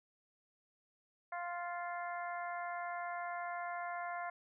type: harmonic tone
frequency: 349.2 Hz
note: F4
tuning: in tune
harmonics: 2 / 3 / 4 / 5 / 6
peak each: -41 / -45 / -47 / -49 / -51 dBFS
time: 1.32-4.3 s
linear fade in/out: 5 ms
effects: none